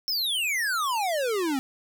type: exponential sweep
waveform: square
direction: down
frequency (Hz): 5450 to 256.7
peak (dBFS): -25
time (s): 0.08-1.59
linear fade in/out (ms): 0
effects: none